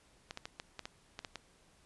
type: clicks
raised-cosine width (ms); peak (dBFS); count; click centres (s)
0.2; -24; 9; 0.309 / 0.374 / 0.455 / 0.599 / 0.793 / 0.855 / 1.191 / 1.248 / 1.357
effects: pink hiss -66 dBFS RMS until 1.85 s + resampled to 24000 Hz